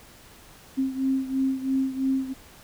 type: beating tone pair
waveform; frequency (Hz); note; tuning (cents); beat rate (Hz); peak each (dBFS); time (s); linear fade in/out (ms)
sine; 265.1 / 268.1; C4 / C4; +23 / +42; 3; -24 / -28; 0.77-2.34; 20
effects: pink hiss -50 dBFS RMS until 2.63 s